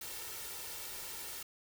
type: noise with comb filter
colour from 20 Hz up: white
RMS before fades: -44 dBFS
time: 0.01-1.43 s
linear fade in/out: 5 ms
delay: 2.2 ms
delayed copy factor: +0.55
effects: none